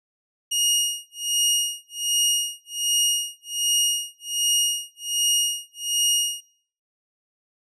20% pulse tone with tremolo, 2866 Hz, F7, 44 cents sharp, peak -12 dBFS, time 0.51-6.41 s, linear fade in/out 10 ms, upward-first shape sine, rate 1.3 Hz, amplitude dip 100%, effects noise-tail reverb RT60 0.5 s tail -21 dB re dry + resampled to 32000 Hz

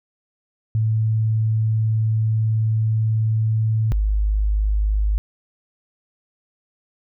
sine tone pair in turn, 110.2 / 51.77 Hz, A2 / G#1, +3 / -5 cents, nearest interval octave + minor second, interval 1308 cents, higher first, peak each -16 dBFS, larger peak neither, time 0.75-3.92 / 3.92-5.18 s, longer first, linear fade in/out 0 ms, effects none

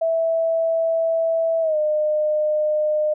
sine tone with pitch glide, 656 to 608.5 Hz, E5 to D#5, -9 to -39 cents, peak -17 dBFS, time 0.01-3.14 s, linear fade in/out 10 ms, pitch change -130 cents, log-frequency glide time 1.61-1.77 s, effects none

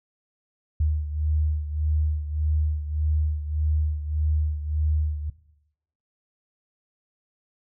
sine beating tone pair, 76 / 77.7 Hz, D#2 / D#2, -40 / -2 cents, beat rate 1.7 Hz, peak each -22 / -28 dBFS, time 0.8-5.3 s, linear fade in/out 5 ms, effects noise-tail reverb RT60 0.8 s tail -17 dB re dry

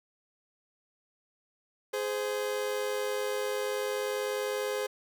40% pulse tone pair together, 417.6 / 518 Hz, G#4 / C5, +10 / -17 cents, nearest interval major third, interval 373 cents, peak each -32 / -32 dBFS, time 1.93-4.87 s, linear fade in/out 10 ms, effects none

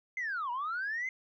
sine linear two-way sweep, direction down then up, 2103 to 932.3 to 2103 Hz, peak -31 dBFS, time 0.17-1.09 s, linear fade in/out 2 ms, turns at 0.51 s, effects tanh soft clip ceiling -29 dBFS

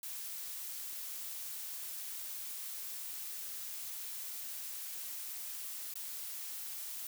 blue noise with dropouts, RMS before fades -43 dBFS, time 0.03-7.07 s, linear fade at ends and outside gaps 2 ms, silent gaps 5.939-5.955 s, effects none

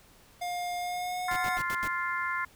square tone with pitch glide, 709 to 732.7 Hz, F5 to F#5, +26 to -17 cents, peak -32 dBFS, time 0.41-1.58 s, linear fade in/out 10 ms, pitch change +57 cents, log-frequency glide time 0.78-1.36 s
harmonic tone, 349.2 Hz, F4, in tune, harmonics 3 / 4 / 5 / 6, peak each -33 / -34 / -35 / -36 dBFS, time 1.28-2.45 s, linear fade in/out 5 ms
pink noise bursts, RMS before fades -39 dBFS, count 5, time 1.31-1.878 s, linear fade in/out 2 ms, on 52 ms, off 77 ms
effects pink hiss -58 dBFS RMS until 2.55 s

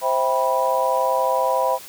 sine chord, C major seventh, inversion none, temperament just, 523.3 / 654.1 / 784.9 / 981.1 Hz, C5 / E5 / G5 / B5, 0 / -14 / +2 / -12 cents, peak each -22 / -24 / -25 / -21 dBFS, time 0.01-1.79 s, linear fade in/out 50 ms, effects white hiss -40 dBFS RMS until 1.88 s

